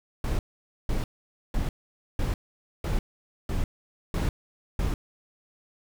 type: noise bursts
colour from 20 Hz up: brown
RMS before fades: -26 dBFS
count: 8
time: 0.24-4.94 s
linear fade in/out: 2 ms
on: 150 ms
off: 500 ms
effects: none